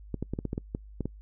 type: clicks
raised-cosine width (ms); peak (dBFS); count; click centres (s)
3; -18; 10; 0.143 / 0.226 / 0.336 / 0.389 / 0.453 / 0.531 / 0.579 / 0.749 / 1.007 / 1.056
effects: noise-tail reverb RT60 0.1 s tail -26 dB re dry + added 51 Hz sine -45 dBFS peak until 1.21 s